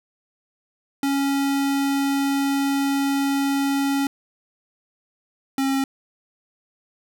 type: tone pair in turn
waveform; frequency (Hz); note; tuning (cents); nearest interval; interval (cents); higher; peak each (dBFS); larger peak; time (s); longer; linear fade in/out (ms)
square; 277.2 / 270.6; C#4 / C#4; 0 / -42; unison; 42; first; -20; neither; 1.03-4.07 / 5.58-5.84; first; 2
effects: none